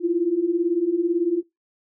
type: beating tone pair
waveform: sine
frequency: 329.6 / 347.6 Hz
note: E4 / F4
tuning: 0 / -8 cents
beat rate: 18 Hz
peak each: -24 / -20 dBFS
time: 0-1.43 s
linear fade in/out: 50 ms
effects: noise-tail reverb RT60 0.2 s tail -22 dB re dry